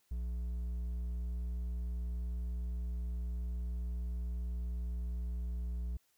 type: tone with hard clipping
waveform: triangle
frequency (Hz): 59.8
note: A#1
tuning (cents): +45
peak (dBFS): -36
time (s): 0.11-5.97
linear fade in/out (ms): 5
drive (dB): 7
effects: white hiss -74 dBFS RMS until 6.17 s